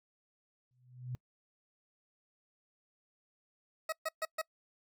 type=tone with exponential growth; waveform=sine; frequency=125.3 Hz; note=B2; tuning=25 cents sharp; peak=-34 dBFS; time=0.71-1.15 s; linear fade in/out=0 ms; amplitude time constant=94 ms
type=tone bursts; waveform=20% pulse; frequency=637 Hz; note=D#5; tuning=41 cents sharp; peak=-28 dBFS; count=4; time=3.89-4.416 s; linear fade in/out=5 ms; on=34 ms; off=130 ms
effects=noise-tail reverb RT60 0.1 s tail -25 dB re dry